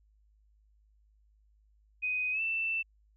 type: tone with pitch glide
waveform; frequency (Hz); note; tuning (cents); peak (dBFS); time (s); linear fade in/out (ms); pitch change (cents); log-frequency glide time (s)
sine; 2501 to 2665; D#7 to E7; +8 to +18; -29; 2.02-2.83; 20; +110; 2.32-2.41
effects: added 52 Hz sine -63 dBFS peak until 3.16 s